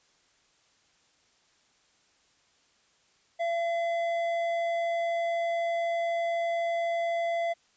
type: tone with hard clipping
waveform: sine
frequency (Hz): 678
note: E5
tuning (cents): +49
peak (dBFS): -28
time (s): 3.39-7.54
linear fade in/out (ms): 20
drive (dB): 8
effects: white hiss -66 dBFS RMS until 7.76 s + resampled to 16000 Hz